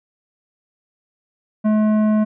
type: tone with tanh clipping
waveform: sine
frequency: 214.3 Hz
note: A3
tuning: 45 cents flat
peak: -15 dBFS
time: 1.64-2.25 s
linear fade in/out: 20 ms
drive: 12 dB
effects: none